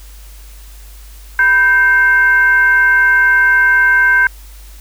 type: tone with frequency modulation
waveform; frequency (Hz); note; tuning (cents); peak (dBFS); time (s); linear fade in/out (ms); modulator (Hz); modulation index
sine; 1559; G6; -10; -7; 1.39-4.27; 2; 575; 0.47
effects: added 50 Hz sine -33 dBFS peak until 4.8 s + white hiss -43 dBFS RMS until 4.8 s